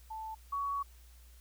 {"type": "tone pair in turn", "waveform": "sine", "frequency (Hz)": [880, 1123.1], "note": ["A5", "C#6"], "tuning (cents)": [0, 22], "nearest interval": "major third", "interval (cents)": 422, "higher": "second", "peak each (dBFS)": [-39, -32], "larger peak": "second", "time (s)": [[0.1, 0.35], [0.52, 0.83]], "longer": "second", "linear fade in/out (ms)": 10, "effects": ["added 60 Hz sine -54 dBFS peak until 1.4 s", "white hiss -64 dBFS RMS until 1.4 s"]}